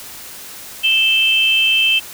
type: tone pair together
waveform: sine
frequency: 2637 / 3123 Hz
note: E7 / G7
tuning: 0 / -7 cents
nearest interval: minor third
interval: 293 cents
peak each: -14 dBFS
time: 0.83-2 s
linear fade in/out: 20 ms
effects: white hiss -34 dBFS RMS until 2.13 s